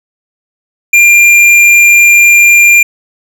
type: tone with hard clipping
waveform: sine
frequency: 2392 Hz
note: D7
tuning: 31 cents sharp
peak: -3 dBFS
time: 0.93-2.83 s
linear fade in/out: 5 ms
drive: 10 dB
effects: none